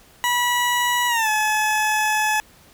20% pulse tone with pitch glide, 973 to 856.9 Hz, B5 to A5, -26 to -46 cents, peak -13 dBFS, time 0.24-2.4 s, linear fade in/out 0 ms, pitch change -220 cents, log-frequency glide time 1.08-1.29 s, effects pink hiss -51 dBFS RMS until 2.73 s

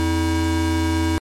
square tone pair together, 85.2 / 321.7 Hz, F2 / E4, -42 / -42 cents, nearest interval octave + major seventh, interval 2300 cents, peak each -21 dBFS, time 0-1.18 s, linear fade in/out 0 ms, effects low-pass 11000 Hz 12 dB/octave + MP3 64 kbps

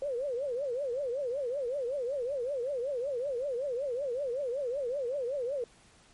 sine tone with vibrato, 523.3 Hz, C5, in tune, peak -30 dBFS, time 0.02-5.64 s, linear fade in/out 2 ms, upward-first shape triangle, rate 5.3 Hz, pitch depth 230 cents each way, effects pink hiss -60 dBFS RMS until 6.13 s + MP3 48 kbps

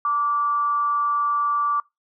sine tone with amplitude modulation, 1164 Hz, D6, 16 cents flat, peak -17 dBFS, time 0.05-1.8 s, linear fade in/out 2 ms, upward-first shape sine, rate 260 Hz, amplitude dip 40%, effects noise-tail reverb RT60 0.2 s tail -23 dB re dry

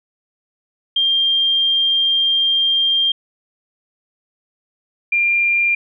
sine tone pair in turn, 3193 / 2392 Hz, G7 / D7, +31 / +31 cents, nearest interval perfect fourth, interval 500 cents, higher first, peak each -13 dBFS, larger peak neither, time 0.96-3.12 / 5.12-5.75 s, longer first, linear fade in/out 5 ms, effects none

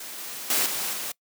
white noise with level steps, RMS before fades -38 / -36 / -23 / -29 / -32 dBFS, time 0-1.12 s, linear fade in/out 5 ms, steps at 0.18 / 0.5 / 0.66 / 0.93 s, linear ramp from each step 2 ms, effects noise-tail reverb RT60 0.1 s tail -23 dB re dry + high-pass 200 Hz 12 dB/octave

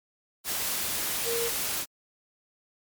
sine tone in noise, 466.2 Hz, A#4, in tune, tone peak -28 dBFS, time 1.24-1.51 s, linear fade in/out 50 ms, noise white, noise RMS -30 dBFS, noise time 0.44-1.86 s, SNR -1 dB, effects MP3 96 kbps

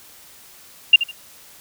sine tone with echo, 2794 Hz, F7, in tune, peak -4 dBFS, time 0.93-0.96 s, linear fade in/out 5 ms, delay 77 ms, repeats 2, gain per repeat -13 dB, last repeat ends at 1.114 s, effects white hiss -46 dBFS RMS until 1.6 s

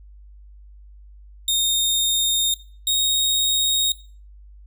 sawtooth tone pair in turn, 3684 / 3742 Hz, A#7 / A#7, -21 / +6 cents, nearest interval unison, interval 27 cents, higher second, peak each -15 dBFS, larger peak neither, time 1.48-2.54 / 2.87-3.92 s, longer first, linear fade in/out 2 ms, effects noise-tail reverb RT60 0.4 s tail -18 dB re dry + added 50 Hz sine -42 dBFS peak until 4.66 s

